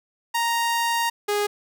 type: tone pair in turn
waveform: sawtooth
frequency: 932.3 / 412.9 Hz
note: A#5 / G#4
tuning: 0 / -10 cents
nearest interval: octave + major second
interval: 1410 cents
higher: first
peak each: -17 dBFS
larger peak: neither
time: 0.34-1.1 / 1.28-1.47 s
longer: first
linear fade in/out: 10 ms
effects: none